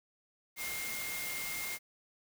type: tone in noise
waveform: sine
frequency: 2124 Hz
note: C7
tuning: 25 cents sharp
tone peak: -40 dBFS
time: 0.56-1.79 s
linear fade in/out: 50 ms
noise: white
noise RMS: -40 dBFS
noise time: 0.56-1.79 s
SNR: -3 dB
effects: none